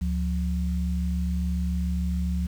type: tone pair together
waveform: sine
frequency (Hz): 71.47 / 178.5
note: D2 / F3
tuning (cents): -47 / +38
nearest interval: octave + major third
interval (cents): 1585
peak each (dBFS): -25 / -28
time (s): 0.01-2.47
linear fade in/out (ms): 10
effects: 8-bit